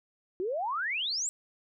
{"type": "exponential sweep", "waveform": "sine", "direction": "up", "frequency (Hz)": [349.2, 7970], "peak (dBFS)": -29, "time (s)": [0.4, 1.29], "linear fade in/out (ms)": 0, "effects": []}